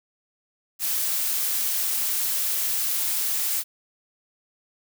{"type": "noise", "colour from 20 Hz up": "blue", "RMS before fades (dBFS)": -25, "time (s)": [0.79, 3.64], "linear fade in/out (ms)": 50, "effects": []}